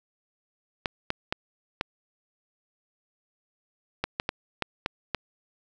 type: clicks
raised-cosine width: 0.3 ms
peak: -10 dBFS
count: 10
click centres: 0.858 / 1.104 / 1.325 / 1.811 / 4.04 / 4.199 / 4.291 / 4.623 / 4.861 / 5.147 s
effects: none